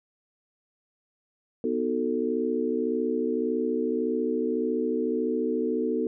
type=chord; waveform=sine; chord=B dominant seventh; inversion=none; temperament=just; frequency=246.9 / 308.7 / 370.4 / 444.5 Hz; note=B3 / D#4 / F#4 / A4; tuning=0 / -14 / +2 / +18 cents; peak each=-29 / -31 / -31 / -28 dBFS; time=1.64-6.07 s; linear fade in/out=2 ms; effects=none